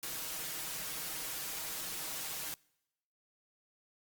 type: noise with comb filter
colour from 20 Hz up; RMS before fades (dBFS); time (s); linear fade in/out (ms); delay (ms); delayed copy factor
white; -40; 0.03-2.54; 0; 6.3; +0.75
effects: noise-tail reverb RT60 0.9 s tail -26 dB re dry + Opus 48 kbps